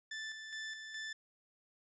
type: tone with tremolo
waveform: sawtooth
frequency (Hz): 1759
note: A6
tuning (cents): -1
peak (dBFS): -37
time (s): 0.11-1.13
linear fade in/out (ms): 5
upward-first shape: square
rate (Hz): 2.4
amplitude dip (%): 45
effects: resampled to 16000 Hz